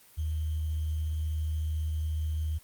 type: tone with sample-and-hold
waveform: sine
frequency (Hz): 77.78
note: D#2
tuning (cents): 0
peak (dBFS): -28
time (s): 0.17-2.59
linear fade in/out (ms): 20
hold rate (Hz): 3150
effects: white hiss -57 dBFS RMS until 2.63 s + Opus 24 kbps